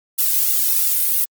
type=noise with flanger; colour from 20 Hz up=violet; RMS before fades=-17 dBFS; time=0.18-1.25 s; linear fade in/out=10 ms; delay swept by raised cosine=1.4 to 1.98 ms; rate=3 Hz; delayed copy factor=+0.75; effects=Opus 48 kbps